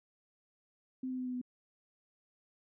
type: tone with pitch steps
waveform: sine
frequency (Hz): 258.4 / 256 / 253.7 / 251.3 / 249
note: C4 / C4 / B3 / B3 / B3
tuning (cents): -21 / -38 / +47 / +30 / +14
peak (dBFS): -35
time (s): 1.03-1.415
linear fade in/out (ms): 5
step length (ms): 77
effects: none

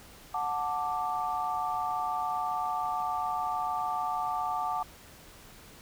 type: chord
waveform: sine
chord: D major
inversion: first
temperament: just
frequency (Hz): 734.2 / 881 / 1174.7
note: F#5 / A5 / D6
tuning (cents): -14 / +2 / 0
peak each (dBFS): -33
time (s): 0.34-4.83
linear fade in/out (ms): 5
effects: pink hiss -52 dBFS RMS until 5.81 s

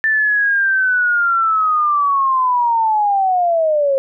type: linear sweep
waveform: sine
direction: down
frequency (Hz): 1777 to 532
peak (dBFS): -12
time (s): 0.04-3.98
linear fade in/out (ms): 0
effects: none

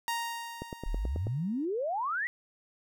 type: tone with exponential decay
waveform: sawtooth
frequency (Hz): 932.3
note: A#5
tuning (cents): 0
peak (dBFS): -25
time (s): 0.08-1.65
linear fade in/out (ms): 0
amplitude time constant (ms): 340
type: click train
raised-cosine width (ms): 2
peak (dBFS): -23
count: 7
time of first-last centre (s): 0.62-1.269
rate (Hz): 9.24
type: exponential sweep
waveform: sine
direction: up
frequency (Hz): 32.7 to 2009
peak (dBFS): -29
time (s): 0.86-2.27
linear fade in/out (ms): 0
effects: none

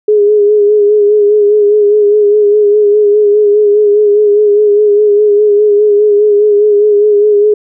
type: tone with vibrato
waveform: sine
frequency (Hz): 416.2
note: G#4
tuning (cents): +4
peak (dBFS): -4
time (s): 0.08-7.54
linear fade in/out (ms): 5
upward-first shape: sine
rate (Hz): 4.9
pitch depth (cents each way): 37
effects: none

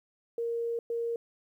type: tone bursts at uneven times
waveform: sine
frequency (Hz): 466.2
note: A#4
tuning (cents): 0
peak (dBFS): -29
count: 2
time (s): 0.38-0.79 / 0.9-1.16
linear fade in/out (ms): 2
effects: 11-bit

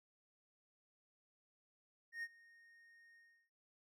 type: tone with ADSR envelope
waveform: triangle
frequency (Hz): 1852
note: A#6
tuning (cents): -12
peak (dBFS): -38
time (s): 2.12-3.5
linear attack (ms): 110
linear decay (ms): 46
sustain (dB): -23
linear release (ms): 340
effects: none

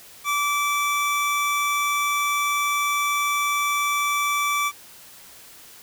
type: tone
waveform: 25% pulse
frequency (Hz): 1160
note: D6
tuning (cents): -22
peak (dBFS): -17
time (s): 0.24-4.72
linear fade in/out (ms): 50
effects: white hiss -46 dBFS RMS until 5.82 s

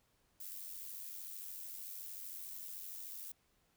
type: noise with amplitude modulation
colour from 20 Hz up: violet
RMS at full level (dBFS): -45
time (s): 0.4-3.32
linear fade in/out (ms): 5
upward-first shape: sine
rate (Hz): 93.4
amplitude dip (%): 50
effects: pink hiss -75 dBFS RMS until 3.76 s

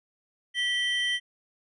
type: tone pair together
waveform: triangle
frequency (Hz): 1952 / 3119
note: B6 / G7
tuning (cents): -21 / -9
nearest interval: minor sixth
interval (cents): 812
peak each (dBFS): -26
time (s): 0.54-1.2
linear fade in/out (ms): 50
effects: resampled to 24000 Hz

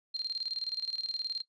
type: tone with tremolo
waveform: sine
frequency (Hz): 4186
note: C8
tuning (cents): 0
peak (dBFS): -30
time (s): 0.14-1.42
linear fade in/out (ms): 10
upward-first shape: square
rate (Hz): 19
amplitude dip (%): 75
effects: noise-tail reverb RT60 0.1 s tail -17 dB re dry + resampled to 22050 Hz

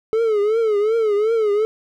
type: tone with vibrato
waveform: triangle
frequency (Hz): 432.7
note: A4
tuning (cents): -29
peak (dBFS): -13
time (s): 0.13-1.65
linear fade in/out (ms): 0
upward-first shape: triangle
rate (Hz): 2.7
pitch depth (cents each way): 130
effects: none

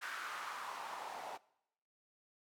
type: noise with band-pass filter sweep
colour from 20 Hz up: white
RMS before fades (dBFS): -45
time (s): 0.01-1.38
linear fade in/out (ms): 20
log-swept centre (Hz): 1500 to 730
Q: 3.1
effects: noise-tail reverb RT60 0.8 s tail -22 dB re dry

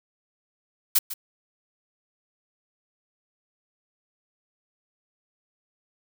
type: noise with echo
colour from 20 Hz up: blue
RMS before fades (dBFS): -18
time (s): 0.95-0.99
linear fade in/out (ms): 10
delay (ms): 150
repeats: 1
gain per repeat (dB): -14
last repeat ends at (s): 1.14
effects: none

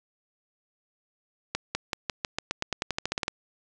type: accelerating click train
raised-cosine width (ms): 0.2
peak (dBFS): -10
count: 17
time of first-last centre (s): 1.55-3.281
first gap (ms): 200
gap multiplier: 0.91
effects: resampled to 22050 Hz + 8-bit

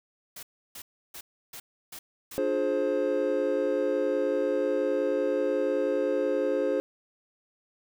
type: noise bursts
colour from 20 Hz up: white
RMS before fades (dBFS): -42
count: 6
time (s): 0.36-2.38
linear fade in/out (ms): 5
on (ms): 70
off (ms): 320
type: chord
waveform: triangle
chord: D half-diminished seventh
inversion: none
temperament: just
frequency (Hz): 293.7 / 352.4 / 422.9 / 528.6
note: D4 / F4 / Ab4 / C5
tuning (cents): 0 / +16 / +31 / +18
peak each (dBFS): -30 / -31 / -28 / -25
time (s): 2.38-6.8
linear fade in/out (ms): 0
effects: none

